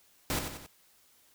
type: noise with echo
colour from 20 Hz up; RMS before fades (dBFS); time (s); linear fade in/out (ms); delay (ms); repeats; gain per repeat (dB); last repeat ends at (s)
pink; -31; 0.3-0.39; 0; 91; 3; -6; 0.663
effects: white hiss -64 dBFS RMS until 1.34 s